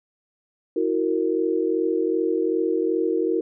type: tone cluster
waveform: sine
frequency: 325.4 / 368 / 461.2 Hz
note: E4 / F#4 / A#4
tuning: -22 / -9 / -19 cents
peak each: -24 / -24 / -24 dBFS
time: 0.76-3.41 s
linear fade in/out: 5 ms
effects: none

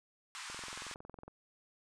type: band-pass noise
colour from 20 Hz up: pink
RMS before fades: -46 dBFS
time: 0.35-0.94 s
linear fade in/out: 0 ms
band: 940 to 9300 Hz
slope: 48 dB/octave
type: click train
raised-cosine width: 1 ms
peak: -35 dBFS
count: 18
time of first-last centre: 0.5-1.28 s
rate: 21.8 Hz
effects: none

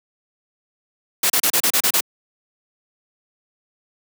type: noise bursts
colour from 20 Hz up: white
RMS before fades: -17 dBFS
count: 8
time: 1.23-2.006 s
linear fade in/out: 5 ms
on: 69 ms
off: 32 ms
effects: high-pass 200 Hz 12 dB/octave

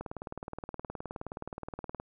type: click train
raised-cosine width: 1 ms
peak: -24 dBFS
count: 39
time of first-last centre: 0.01-2 s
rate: 19.1 Hz
effects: none

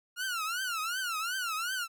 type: tone with vibrato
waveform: sawtooth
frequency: 1396.9 Hz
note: F6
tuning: in tune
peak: -28 dBFS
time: 0.16-1.88 s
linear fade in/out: 50 ms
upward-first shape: triangle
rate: 2.7 Hz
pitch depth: 210 cents each way
effects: none

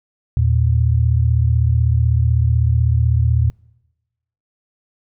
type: tone pair together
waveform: sine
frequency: 80.54 / 116.54 Hz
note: E2 / A#2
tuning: -40 / 0 cents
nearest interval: tritone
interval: 640 cents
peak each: -15 dBFS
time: 0.37-3.5 s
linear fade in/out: 0 ms
effects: noise-tail reverb RT60 1.0 s tail -26 dB re dry

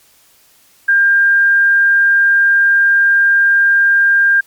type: tone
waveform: sine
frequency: 1600 Hz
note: G6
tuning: 35 cents sharp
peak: -7 dBFS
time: 0.88-4.41 s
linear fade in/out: 10 ms
effects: white hiss -50 dBFS RMS until 4.46 s + MP3 96 kbps

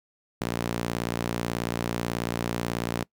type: tone with high-pass filter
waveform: sawtooth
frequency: 58.3 Hz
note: A#1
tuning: 1 cent sharp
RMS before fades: -30 dBFS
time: 0.41-3.04 s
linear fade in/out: 5 ms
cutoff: 170 Hz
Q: 0.83
effects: noise-tail reverb RT60 0.1 s tail -24 dB re dry

